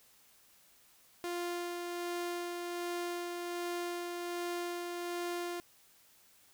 sawtooth tone with tremolo, 349.2 Hz, F4, in tune, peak -31 dBFS, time 1.24-5.6 s, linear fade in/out 0 ms, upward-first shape sine, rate 1.3 Hz, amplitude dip 30%, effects white hiss -64 dBFS RMS until 6.53 s

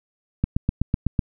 click train, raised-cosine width 5 ms, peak -7 dBFS, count 7, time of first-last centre 0.44-1.192 s, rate 7.98 Hz, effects none

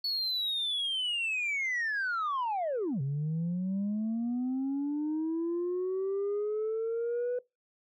sine linear two-way sweep, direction down then up, 4435 to 133.2 to 497.1 Hz, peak -27 dBFS, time 0.04-7.39 s, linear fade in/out 5 ms, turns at 3.01 s, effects noise-tail reverb RT60 0.2 s tail -22 dB re dry + tanh soft clip ceiling -27 dBFS

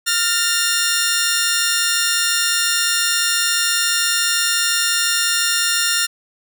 10% pulse tone pair together, 1400 / 1817.1 Hz, F6 / A#6, +4 / -45 cents, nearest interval perfect fourth, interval 451 cents, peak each -10 dBFS, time 0.06-6.07 s, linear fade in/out 20 ms, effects none

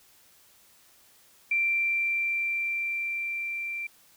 sine tone with level ramp, 2356 Hz, D7, 5 cents sharp, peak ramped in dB -22 to -31 dBFS, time 1.51-3.87 s, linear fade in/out 5 ms, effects white hiss -59 dBFS RMS until 4.16 s

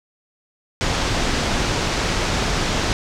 pink low-pass noise, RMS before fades -21 dBFS, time 0.81-2.93 s, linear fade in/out 0 ms, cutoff 6700 Hz, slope 24 dB/octave, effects none

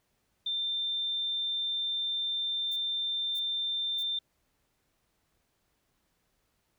sine tone, 3580 Hz, A7, 29 cents sharp, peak -29 dBFS, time 0.46-4.19 s, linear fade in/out 5 ms
violet noise bursts, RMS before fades -48 dBFS, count 3, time 2.71-4.032 s, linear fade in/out 10 ms, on 54 ms, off 580 ms
effects pink hiss -75 dBFS RMS until 6.78 s

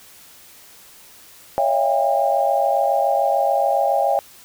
sine tone cluster, 558 / 644 / 691 / 803 Hz, C#5 / E5 / F5 / G5, +11 / -41 / -19 / +41 cents, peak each -21 / -23 / -22 / -19 dBFS, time 1.58-4.19 s, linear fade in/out 0 ms, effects white hiss -46 dBFS RMS until 4.44 s

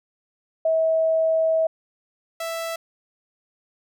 sine / sawtooth tone pair in turn, 645 / 660.5 Hz, E5 / E5, -38 / +3 cents, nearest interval unison, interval 41 cents, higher second, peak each -17 / -23 dBFS, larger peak first, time 0.65-1.67 / 2.4-2.76 s, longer first, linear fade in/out 5 ms, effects none

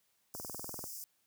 white high-pass noise, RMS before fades -45 dBFS, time 0.34-1.04 s, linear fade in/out 0 ms, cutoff 4900 Hz, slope 96 dB/octave
click train, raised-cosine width 1 ms, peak -30 dBFS, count 11, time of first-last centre 0.35-0.84 s, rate 20.4 Hz
effects white hiss -75 dBFS RMS until 1.26 s + high-pass 60 Hz 12 dB/octave

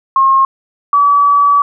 sine tone pair in turn, 1075 / 1144.9 Hz, C6 / D6, +47 / -44 cents, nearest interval minor second, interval 109 cents, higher second, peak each -6 dBFS, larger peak neither, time 0.16-0.45 / 0.93-1.62 s, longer second, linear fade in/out 2 ms, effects none

